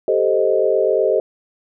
sine chord, A half-diminished seventh, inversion third, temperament equal, 392 / 440 / 523.3 / 622.3 Hz, G4 / A4 / C5 / Eb5, 0 / 0 / 0 / 0 cents, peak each -19 dBFS, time 0.08-1.2 s, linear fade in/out 2 ms, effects none

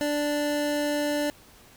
square tone pair together, 293.6 / 587.3 Hz, D4 / D5, 0 / 0 cents, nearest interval octave, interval 1200 cents, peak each -28 dBFS, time 0.01-1.3 s, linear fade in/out 0 ms, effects pink hiss -53 dBFS RMS until 1.76 s

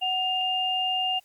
sine tone pair together, 744 / 2809 Hz, F#5 / F7, +9 / +9 cents, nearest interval octave + major seventh, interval 2300 cents, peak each -28 / -25 dBFS, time 0.01-1.2 s, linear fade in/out 20 ms, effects white hiss -62 dBFS RMS until 1.24 s + Opus 32 kbps

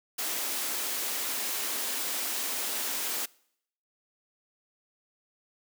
white high-pass noise, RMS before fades -32 dBFS, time 0.18-3.26 s, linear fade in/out 10 ms, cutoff 220 Hz, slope 48 dB/octave, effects noise-tail reverb RT60 0.7 s tail -24 dB re dry

